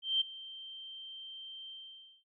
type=tone with ADSR envelope; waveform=sine; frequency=3136 Hz; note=G7; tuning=in tune; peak=-25 dBFS; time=0.02-2.24 s; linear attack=190 ms; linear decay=10 ms; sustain=-19 dB; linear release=550 ms; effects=none